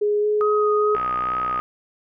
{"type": "tone with pitch glide", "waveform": "sine", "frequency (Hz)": [416.1, 421.4], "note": ["G#4", "G#4"], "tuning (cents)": [3, 25], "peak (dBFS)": -17, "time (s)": [0.01, 0.96], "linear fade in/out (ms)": 10, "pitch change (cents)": 22, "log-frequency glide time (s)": [0.21, 0.26]}
{"type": "tone with vibrato", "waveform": "sine", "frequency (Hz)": 1252, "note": "D#6", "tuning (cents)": 10, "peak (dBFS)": -21, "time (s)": [0.41, 1.6], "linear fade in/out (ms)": 0, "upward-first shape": "sine", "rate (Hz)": 2.3, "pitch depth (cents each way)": 15}
{"type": "click train", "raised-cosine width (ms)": 0.5, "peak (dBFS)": -16, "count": 41, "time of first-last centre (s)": [0.95, 1.592], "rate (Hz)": 62.3}
{"effects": []}